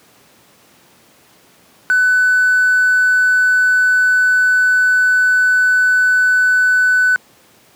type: tone with hard clipping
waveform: triangle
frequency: 1500 Hz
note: F#6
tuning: 23 cents sharp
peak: -10 dBFS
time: 1.9-7.16 s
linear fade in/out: 0 ms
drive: 4 dB
effects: pink hiss -49 dBFS RMS until 7.75 s + high-pass 150 Hz 12 dB/octave